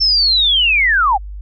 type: linear sweep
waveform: sine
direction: down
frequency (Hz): 5400 to 722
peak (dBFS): -10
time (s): 0-1.18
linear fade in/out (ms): 20
effects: added 50 Hz sine -26 dBFS peak until 1.41 s